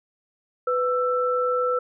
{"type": "tone pair together", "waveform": "sine", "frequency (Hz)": [498.2, 1330], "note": ["B4", "E6"], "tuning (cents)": [15, 15], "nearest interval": "octave + perfect fourth", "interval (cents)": 1700, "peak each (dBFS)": [-22, -24], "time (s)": [0.67, 1.79], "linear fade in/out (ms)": 5, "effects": []}